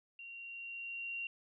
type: tone with level ramp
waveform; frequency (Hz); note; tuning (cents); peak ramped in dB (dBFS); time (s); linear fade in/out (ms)
sine; 2757; F7; -23; -47 to -37; 0.19-1.27; 2
effects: none